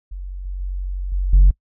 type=tone with level steps; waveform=sine; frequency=46.25 Hz; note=F#1; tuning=in tune; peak=-27 / -24 / -22 / -17 / -5 dBFS; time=0.11-1.51 s; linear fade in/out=10 ms; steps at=0.45 / 0.6 / 1.12 / 1.33 s; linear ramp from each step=5 ms; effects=noise-tail reverb RT60 0.1 s tail -25 dB re dry + tanh soft clip ceiling -5 dBFS